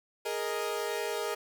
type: chord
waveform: sawtooth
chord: Ab suspended second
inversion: none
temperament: equal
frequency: 415.3 / 466.2 / 622.3 Hz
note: Ab4 / Bb4 / Eb5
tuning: 0 / 0 / 0 cents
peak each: -31 / -31 / -34 dBFS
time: 0.25-1.35 s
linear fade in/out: 10 ms
effects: 9-bit